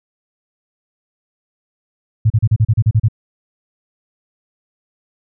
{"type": "tone bursts", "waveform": "sine", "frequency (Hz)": 110, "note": "A2", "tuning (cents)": 0, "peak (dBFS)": -8, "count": 10, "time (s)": [2.25, 3.085], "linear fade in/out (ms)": 10, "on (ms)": 52, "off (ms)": 35, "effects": []}